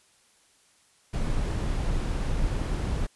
brown noise, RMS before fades -27 dBFS, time 1.13-3.07 s, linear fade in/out 10 ms, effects white hiss -62 dBFS RMS until 3.15 s + resampled to 24000 Hz

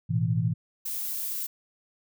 sine chord, A suspended second, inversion none, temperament equal, 110 / 123.47 / 164.81 Hz, A2 / B2 / E3, 0 / 0 / 0 cents, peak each -27 dBFS, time 0.09-0.54 s, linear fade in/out 20 ms
violet noise, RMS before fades -32 dBFS, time 0.85-1.47 s, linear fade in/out 10 ms
effects none

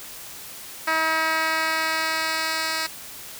10% pulse tone with band-pass filter sweep, 319.7 Hz, D#4, 47 cents sharp, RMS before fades -24 dBFS, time 0.87-2.87 s, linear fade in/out 10 ms, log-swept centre 1800 to 4400 Hz, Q 0.82, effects white hiss -39 dBFS RMS until 3.39 s

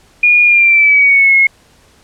sine tone with pitch glide, 2435 to 2169 Hz, D#7 to C#7, -38 to -38 cents, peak -5 dBFS, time 0.23-1.47 s, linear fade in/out 5 ms, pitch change -200 cents, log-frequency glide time 0.44-1.35 s, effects pink hiss -48 dBFS RMS until 2.03 s + low-pass 10000 Hz 12 dB/octave

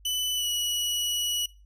sawtooth tone with pitch glide, 2992 to 2930 Hz, F#7 to F#7, +19 to -18 cents, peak -23 dBFS, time 0.05-1.46 s, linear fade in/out 5 ms, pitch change -37 cents, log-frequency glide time 0.35-0.47 s, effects noise-tail reverb RT60 0.3 s tail -21 dB re dry + added 50 Hz sine -51 dBFS peak until 1.65 s

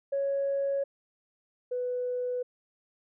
sine tone pair in turn, 554.4 / 496.1 Hz, C#5 / B4, 0 / +8 cents, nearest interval major second, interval 192 cents, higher first, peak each -25 / -28 dBFS, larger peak first, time 0.12-0.84 / 1.71-2.43 s, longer neither, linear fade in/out 10 ms, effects tanh soft clip ceiling -22 dBFS

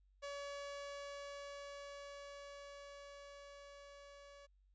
sawtooth tone with level ramp, 567 Hz, C#5, 39 cents sharp, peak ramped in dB -40 to -53 dBFS, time 0.22-4.47 s, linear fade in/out 20 ms, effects added 48 Hz sine -68 dBFS peak until 4.74 s + resampled to 16000 Hz

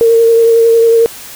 sine tone with vibrato, 458.8 Hz, A#4, 28 cents flat, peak -4 dBFS, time 0.01-1.06 s, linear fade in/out 0 ms, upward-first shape triangle, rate 11 Hz, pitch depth 21 cents each way, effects white hiss -30 dBFS RMS until 1.35 s

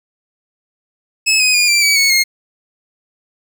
20% pulse tone with pitch steps, 2591 / 2510 / 2431 / 2355 / 2282 / 2210 / 2141 Hz, E7 / D#7 / D#7 / D7 / C#7 / C#7 / C7, -30 / +15 / -41 / +4 / +50 / -6 / +39 cents, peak -5 dBFS, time 1.26-2.24 s, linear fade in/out 20 ms, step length 140 ms, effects none

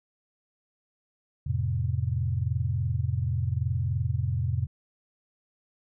sine chord, F major, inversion none, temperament equal, 87.31 / 110 / 130.81 Hz, F2 / A2 / C3, 0 / 0 / 0 cents, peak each -29 dBFS, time 1.46-4.67 s, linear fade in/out 10 ms, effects none

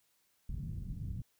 white low-pass noise, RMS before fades -40 dBFS, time 0.49-1.22 s, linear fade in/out 5 ms, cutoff 150 Hz, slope 24 dB/octave, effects white hiss -74 dBFS RMS until 1.39 s

